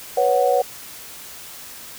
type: chord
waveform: sine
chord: B suspended second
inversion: none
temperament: equal with one note detuned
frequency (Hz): 492.2 / 554.4 / 740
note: B4 / C#5 / F#5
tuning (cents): -6 / 0 / 0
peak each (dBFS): -19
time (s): 0.17-0.62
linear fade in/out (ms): 5
effects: white hiss -38 dBFS RMS until 1.98 s